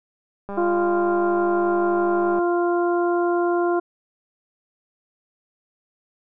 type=click train; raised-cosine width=1 ms; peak=-19 dBFS; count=381; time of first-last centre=0.49-2.39 s; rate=200 Hz
type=harmonic tone; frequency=348.3 Hz; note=F4; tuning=5 cents flat; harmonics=1 / 2 / 3 / 4; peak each=-19 / -25 / -29 / -31 dBFS; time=0.57-3.8 s; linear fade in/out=10 ms
effects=none